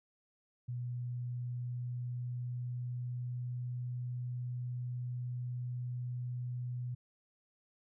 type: tone with pitch glide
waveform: sine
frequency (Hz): 122.4 to 123.47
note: B2 to B2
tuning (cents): -15 to 0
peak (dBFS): -36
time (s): 0.68-6.95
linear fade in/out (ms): 10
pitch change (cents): +15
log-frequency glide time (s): 0.95-3.83
effects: none